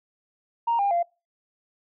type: tone with pitch steps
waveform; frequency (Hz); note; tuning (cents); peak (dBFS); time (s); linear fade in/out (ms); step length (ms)
sine; 932.3 / 802.3 / 690.4; A#5 / G5 / F5; 0 / +40 / -20; -19; 0.67-1.03; 10; 120
effects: noise-tail reverb RT60 0.3 s tail -26 dB re dry + tanh soft clip ceiling -16 dBFS